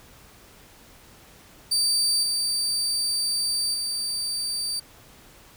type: tone with level steps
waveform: 30% pulse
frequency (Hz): 4639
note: D8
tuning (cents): -22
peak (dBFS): -17 / -20 / -23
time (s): 1.71-4.8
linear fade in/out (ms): 10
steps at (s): 2.23 / 3.74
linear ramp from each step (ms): 2
effects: pink hiss -51 dBFS RMS until 5.56 s